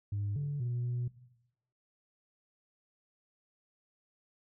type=tone with pitch steps; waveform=sine; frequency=101.7 / 144.2 / 121.3 / 122.1 Hz; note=G#2 / D3 / B2 / B2; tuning=-36 / -31 / -31 / -19 cents; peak=-30 dBFS; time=0.12-1.08 s; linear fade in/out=5 ms; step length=240 ms; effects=noise-tail reverb RT60 0.9 s tail -18 dB re dry + tanh soft clip ceiling -29 dBFS